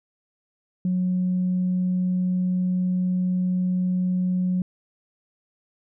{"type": "tone", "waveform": "sine", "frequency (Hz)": 182.4, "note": "F#3", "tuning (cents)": -24, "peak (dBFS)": -19, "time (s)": [0.85, 4.62], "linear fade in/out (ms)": 2, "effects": ["tanh soft clip ceiling -16 dBFS"]}